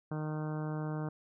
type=harmonic tone; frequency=153.8 Hz; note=D#3; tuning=20 cents flat; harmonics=1 / 2 / 3 / 4 / 5 / 6 / 7 / 8 / 9 / 10; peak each=-35 / -41 / -45 / -47 / -49 / -51 / -52 / -53 / -54 / -55 dBFS; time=0.11-1.09 s; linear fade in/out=5 ms; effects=none